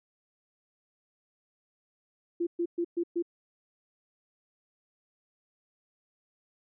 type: tone bursts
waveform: sine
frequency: 343.4 Hz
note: F4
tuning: 29 cents flat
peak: -26 dBFS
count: 5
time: 2.4-3.225 s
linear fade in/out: 10 ms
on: 69 ms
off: 120 ms
effects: none